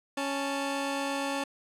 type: tone pair together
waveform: 15% pulse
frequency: 277.2 / 880 Hz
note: C#4 / A5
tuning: 0 / 0 cents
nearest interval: octave + minor sixth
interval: 2000 cents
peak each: -24 / -30 dBFS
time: 0.17-1.44 s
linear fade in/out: 5 ms
effects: low-pass 10000 Hz 12 dB/octave